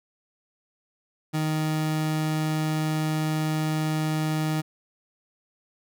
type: tone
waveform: 30% pulse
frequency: 155.56 Hz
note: D#3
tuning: in tune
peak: -21 dBFS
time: 1.33-4.62 s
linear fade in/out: 20 ms
effects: none